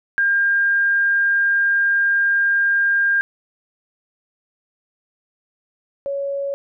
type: tone pair in turn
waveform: sine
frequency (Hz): 1605 / 557.7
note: G6 / C#5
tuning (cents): +40 / +10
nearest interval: octave + tritone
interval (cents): 1830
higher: first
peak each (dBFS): -14 / -21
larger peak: first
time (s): 0.18-3.21 / 6.06-6.54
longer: first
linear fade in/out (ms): 0
effects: none